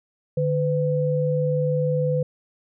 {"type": "tone pair together", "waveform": "sine", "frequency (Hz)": [149.7, 503.5], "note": ["D3", "B4"], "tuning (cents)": [33, 33], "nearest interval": "octave + major sixth", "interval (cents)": 2100, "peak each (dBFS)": -22, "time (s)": [0.37, 2.23], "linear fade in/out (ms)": 5, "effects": []}